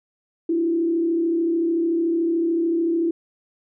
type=tone with frequency modulation; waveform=sine; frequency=334.4 Hz; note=E4; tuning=25 cents sharp; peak=-18 dBFS; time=0.49-3.11 s; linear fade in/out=5 ms; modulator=33.6 Hz; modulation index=0.5; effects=none